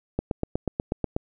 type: click train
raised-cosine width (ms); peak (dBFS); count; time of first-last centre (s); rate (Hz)
2; -11; 9; 0.19-1.164; 8.21
effects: none